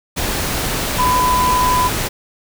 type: tone in noise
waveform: sine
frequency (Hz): 1000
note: B5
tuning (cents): +21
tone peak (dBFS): -13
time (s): 0.98-1.89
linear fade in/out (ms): 20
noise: pink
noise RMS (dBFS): -20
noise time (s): 0.16-2.09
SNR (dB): +4
effects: none